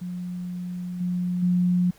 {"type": "tone with level steps", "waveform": "sine", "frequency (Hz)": 178.8, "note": "F3", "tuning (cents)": 41, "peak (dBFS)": [-29, -23, -18], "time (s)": [0.01, 1.91], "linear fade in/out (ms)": 10, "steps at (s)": [1, 1.42], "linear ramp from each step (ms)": 10, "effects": ["pink hiss -55 dBFS RMS until 1.98 s"]}